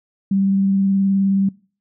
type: tone with vibrato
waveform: sine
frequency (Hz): 195.2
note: G3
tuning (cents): -7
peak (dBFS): -14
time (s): 0.31-1.49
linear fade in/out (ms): 5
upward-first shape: sine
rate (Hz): 19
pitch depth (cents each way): 17
effects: noise-tail reverb RT60 0.4 s tail -23 dB re dry